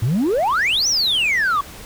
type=exponential two-way sweep; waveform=sine; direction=up then down; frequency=102.9 to 6080 to 1102 Hz; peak=-13 dBFS; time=0.02-1.61 s; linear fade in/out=5 ms; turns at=0.88 s; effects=tanh soft clip ceiling -14 dBFS + pink hiss -38 dBFS RMS until 1.85 s